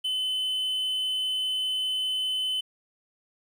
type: tone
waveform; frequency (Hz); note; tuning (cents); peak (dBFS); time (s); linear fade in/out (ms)
triangle; 3035; F#7; +43; -24; 0.04-2.61; 10
effects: 10-bit